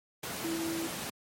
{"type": "tone in noise", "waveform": "sine", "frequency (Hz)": 329.6, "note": "E4", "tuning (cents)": 0, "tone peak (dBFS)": -32, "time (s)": [0.44, 0.87], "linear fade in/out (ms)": 5, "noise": "pink", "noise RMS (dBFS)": -37, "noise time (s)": [0.23, 1.1], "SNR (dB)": 2, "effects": ["high-pass 150 Hz 12 dB/octave", "MP3 64 kbps"]}